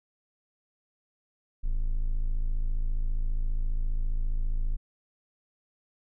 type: tone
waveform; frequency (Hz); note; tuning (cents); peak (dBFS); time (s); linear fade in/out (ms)
triangle; 27.41; A0; -6; -22; 1.63-4.77; 20
effects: none